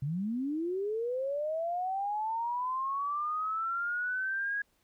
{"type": "linear sweep", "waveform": "sine", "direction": "up", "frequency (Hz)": [130.81, 1661.2], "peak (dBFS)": -30, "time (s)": [0.02, 4.62], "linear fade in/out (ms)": 5, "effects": ["pink hiss -72 dBFS RMS until 4.83 s"]}